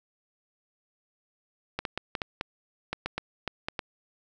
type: clicks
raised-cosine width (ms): 0.3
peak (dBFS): -14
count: 12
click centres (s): 1.79 / 1.852 / 1.976 / 2.152 / 2.218 / 2.411 / 2.93 / 3.06 / 3.18 / 3.477 / 3.685 / 3.792
effects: none